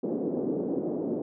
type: band-pass noise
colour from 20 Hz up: pink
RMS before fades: -30 dBFS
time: 0.03-1.22 s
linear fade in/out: 5 ms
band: 230 to 460 Hz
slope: 24 dB/octave
effects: none